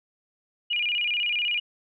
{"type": "tone with vibrato", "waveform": "sine", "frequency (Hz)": 2645, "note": "E7", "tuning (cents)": 5, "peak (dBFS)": -23, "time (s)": [0.7, 1.6], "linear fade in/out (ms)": 10, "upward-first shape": "square", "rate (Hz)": 16, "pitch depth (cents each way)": 160, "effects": []}